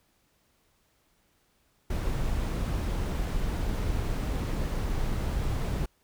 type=noise; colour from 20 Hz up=brown; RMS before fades=-29 dBFS; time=1.9-5.86 s; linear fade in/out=5 ms; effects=pink hiss -69 dBFS RMS until 6.03 s